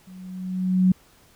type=tone with level ramp; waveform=sine; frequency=185 Hz; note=F#3; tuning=in tune; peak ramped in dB=-41 to -12 dBFS; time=0.07-0.92 s; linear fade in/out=5 ms; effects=pink hiss -56 dBFS RMS until 1.35 s